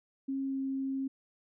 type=tone with pitch glide; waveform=sine; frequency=270.4 to 268.7 Hz; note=C#4 to C4; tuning=-43 to +46 cents; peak=-31 dBFS; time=0.28-1.08 s; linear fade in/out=10 ms; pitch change=-11 cents; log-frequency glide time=0.49-0.57 s; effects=none